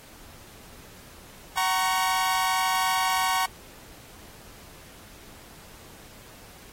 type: chord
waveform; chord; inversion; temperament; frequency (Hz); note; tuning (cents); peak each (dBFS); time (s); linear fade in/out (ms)
sawtooth; F# major; none; equal with one note detuned; 753.4 / 932.3 / 1108.7; F#5 / A#5 / C#6; +31 / 0 / 0; -23; 1.57-3.46; 5
effects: pink hiss -49 dBFS RMS until 6.72 s + AAC 48 kbps